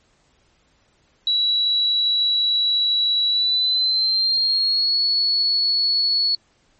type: tone with pitch glide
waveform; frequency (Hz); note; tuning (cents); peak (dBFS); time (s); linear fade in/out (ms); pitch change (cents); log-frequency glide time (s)
sine; 3914 to 4393; B7 to C#8; -16 to -16; -16; 1.27-6.35; 2; +200; 3.28-5.03
effects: pink hiss -61 dBFS RMS until 6.79 s + MP3 32 kbps